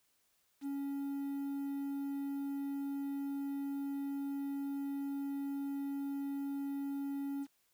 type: tone with quantisation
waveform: triangle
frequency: 279.1 Hz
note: C#4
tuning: 12 cents sharp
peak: -34 dBFS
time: 0.61-7.47 s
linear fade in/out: 50 ms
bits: 10
effects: white hiss -75 dBFS RMS until 7.73 s